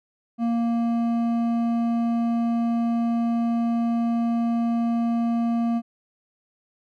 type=tone with hard clipping; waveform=sine; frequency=233.1 Hz; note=A#3; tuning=in tune; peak=-22 dBFS; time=0.38-5.82 s; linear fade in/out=50 ms; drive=8 dB; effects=none